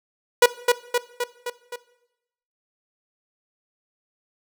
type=tone with echo; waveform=sawtooth; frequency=486.3 Hz; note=B4; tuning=27 cents flat; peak=-6 dBFS; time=0.42-0.46 s; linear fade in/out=5 ms; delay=260 ms; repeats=5; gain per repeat=-4 dB; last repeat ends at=1.76 s; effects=noise-tail reverb RT60 0.9 s tail -18 dB re dry